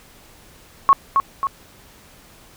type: tone with echo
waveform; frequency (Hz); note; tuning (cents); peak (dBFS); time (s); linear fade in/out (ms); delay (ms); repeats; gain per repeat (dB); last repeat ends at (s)
sine; 1100; C#6; -14; -7; 0.89-0.93; 0; 270; 2; -5; 1.47
effects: pink hiss -48 dBFS RMS until 2.56 s